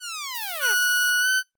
10% pulse linear sweep, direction down, 1507 to 349.2 Hz, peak -22 dBFS, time 0-0.76 s, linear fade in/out 50 ms
violet noise with tremolo, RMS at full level -31 dBFS, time 0.35-1.1 s, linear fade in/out 0 ms, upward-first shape triangle, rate 15 Hz, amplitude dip 50%
40% pulse tone with pitch glide, 1468 to 1519.8 Hz, F#6 to F#6, -14 to +46 cents, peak -18 dBFS, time 0.6-1.43 s, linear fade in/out 50 ms, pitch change +60 cents, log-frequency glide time 1.2-1.29 s
effects noise-tail reverb RT60 0.2 s tail -25 dB re dry + Opus 32 kbps

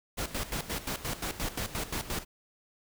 pink noise with tremolo, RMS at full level -33 dBFS, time 0.17-2.25 s, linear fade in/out 20 ms, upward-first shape square, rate 5.7 Hz, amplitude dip 75%, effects none

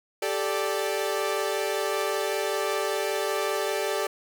sawtooth chord, G suspended second, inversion none, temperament equal with one note detuned, 392 / 437.2 / 587.3 Hz, G4 / A4 / D5, 0 / -11 / 0 cents, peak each -26 dBFS, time 0.22-4.07 s, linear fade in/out 5 ms, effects none

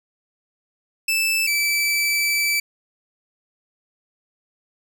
sawtooth tone pair in turn, 2637 / 2316 Hz, E7 / D7, 0 / -25 cents, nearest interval major second, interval 225 cents, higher first, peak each -15 dBFS, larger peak neither, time 1.08-1.47 / 1.47-2.6 s, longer second, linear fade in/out 5 ms, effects none

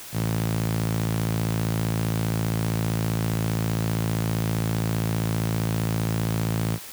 sawtooth tone with high-pass filter, 55.2 Hz, A1, 6 cents sharp, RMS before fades -25 dBFS, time 0.12-6.79 s, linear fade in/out 50 ms, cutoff 130 Hz, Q 3.1, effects white hiss -40 dBFS RMS until 6.92 s

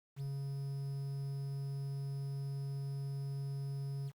triangle tone with quantisation, 138.3 Hz, C#3, 4 cents flat, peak -35 dBFS, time 0.16-4.12 s, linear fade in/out 50 ms, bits 10, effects Opus 48 kbps

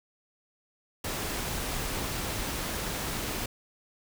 pink noise, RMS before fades -33 dBFS, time 1.04-3.46 s, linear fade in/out 5 ms, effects none

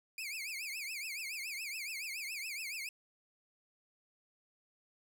sawtooth tone with vibrato, 2365 Hz, D7, 12 cents sharp, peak -36 dBFS, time 0.18-2.89 s, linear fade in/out 2 ms, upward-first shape triangle, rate 7.1 Hz, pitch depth 230 cents each way, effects none

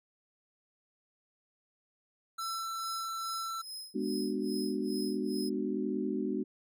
square tone, 1338 Hz, E6, 25 cents sharp, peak -36 dBFS, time 2.38-3.62 s, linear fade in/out 10 ms
sawtooth tone with tremolo, 5110 Hz, D#8, 45 cents sharp, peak -37 dBFS, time 2.4-5.5 s, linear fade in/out 20 ms, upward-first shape sine, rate 2.4 Hz, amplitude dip 95%
sine chord, G# half-diminished seventh, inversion none, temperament just, 207.7 / 249.2 / 299 / 373.8 Hz, G#3 / B3 / D4 / F#4, 0 / +16 / +31 / +18 cents, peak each -36 dBFS, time 3.94-6.44 s, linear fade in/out 20 ms
effects none

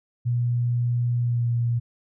sine tone with pitch glide, 120.7 to 118.63 Hz, B2 to A#2, -39 to +31 cents, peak -20 dBFS, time 0.25-1.8 s, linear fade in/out 20 ms, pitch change -30 cents, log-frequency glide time 1.2-1.48 s, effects none

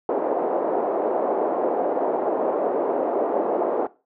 white band-pass noise, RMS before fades -23 dBFS, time 0.09-3.87 s, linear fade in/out 2 ms, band 330 to 710 Hz, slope 24 dB/octave, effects noise-tail reverb RT60 0.3 s tail -19 dB re dry

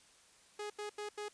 sawtooth tone bursts, 417 Hz, G#4, 7 cents sharp, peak -36 dBFS, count 4, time 0.59-1.285 s, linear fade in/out 5 ms, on 110 ms, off 85 ms, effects white hiss -64 dBFS RMS until 1.33 s + resampled to 22050 Hz

